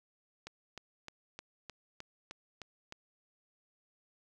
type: click train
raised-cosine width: 0.2 ms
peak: -27 dBFS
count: 9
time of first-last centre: 0.47-2.924 s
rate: 3.26 Hz
effects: none